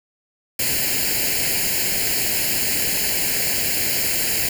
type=noise with comb filter; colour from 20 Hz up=white; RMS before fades=-21 dBFS; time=0.59-4.49 s; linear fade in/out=5 ms; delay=0.42 ms; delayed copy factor=+0.85; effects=none